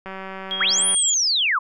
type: click train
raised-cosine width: 0.5 ms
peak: -19 dBFS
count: 170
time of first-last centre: 0.06-0.945 s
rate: 191 Hz
type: tone with tremolo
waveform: sine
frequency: 3268 Hz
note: G#7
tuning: 29 cents flat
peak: -22 dBFS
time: 0.51-1.14 s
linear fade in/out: 0 ms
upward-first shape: sine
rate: 11 Hz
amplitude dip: 40%
type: linear two-way sweep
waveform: sine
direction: up then down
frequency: 984 to 10010 to 984 Hz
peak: -17 dBFS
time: 0.6-1.59 s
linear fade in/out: 10 ms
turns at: 0.87 s
effects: none